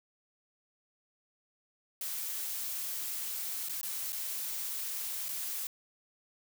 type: noise with dropouts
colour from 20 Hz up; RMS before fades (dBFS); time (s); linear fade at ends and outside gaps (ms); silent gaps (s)
blue; -37; 2.01-5.67; 2; 3.687-3.694 / 3.814-3.83 / 4.123-4.128 / 5.285-5.288
effects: none